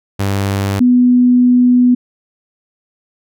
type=tone pair in turn; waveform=sawtooth / sine; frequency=98.9 / 247.3 Hz; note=G2 / B3; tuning=+16 / +3 cents; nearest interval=octave + major third; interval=1587 cents; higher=second; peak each=-10 / -6 dBFS; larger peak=second; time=0.19-0.8 / 0.8-1.95 s; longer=second; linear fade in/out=10 ms; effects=none